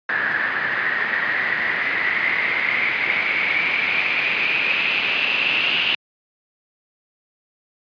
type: noise with low-pass filter sweep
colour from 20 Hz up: white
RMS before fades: -21 dBFS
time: 0.09-5.95 s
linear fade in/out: 2 ms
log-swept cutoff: 1700 to 2800 Hz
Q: 8.6
effects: high-pass 150 Hz 12 dB/octave + resampled to 11025 Hz